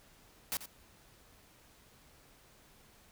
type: noise with echo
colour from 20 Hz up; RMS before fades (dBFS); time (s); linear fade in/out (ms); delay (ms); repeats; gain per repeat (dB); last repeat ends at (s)
white; -35; 0.52-0.57; 0; 87; 1; -12; 0.657
effects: pink hiss -62 dBFS RMS until 3.11 s